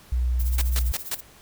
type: tone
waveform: sine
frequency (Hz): 61.6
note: B1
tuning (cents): -4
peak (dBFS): -20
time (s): 0.12-0.92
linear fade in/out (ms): 5
type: noise with tremolo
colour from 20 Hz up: violet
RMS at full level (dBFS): -34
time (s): 0.39-1.21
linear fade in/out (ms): 10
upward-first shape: sine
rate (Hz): 15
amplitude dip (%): 75
type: noise bursts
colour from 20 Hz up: white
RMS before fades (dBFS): -27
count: 4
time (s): 0.58-1.148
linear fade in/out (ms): 5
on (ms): 37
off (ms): 140
effects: pink hiss -51 dBFS RMS until 1.41 s